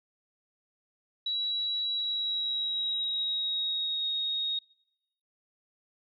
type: tone with pitch glide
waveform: sine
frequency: 3902 to 3747 Hz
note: B7 to A#7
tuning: -22 to +8 cents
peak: -28 dBFS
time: 1.26-4.59 s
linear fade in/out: 5 ms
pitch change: -70 cents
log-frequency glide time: 1.89-4.1 s
effects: noise-tail reverb RT60 0.9 s tail -25 dB re dry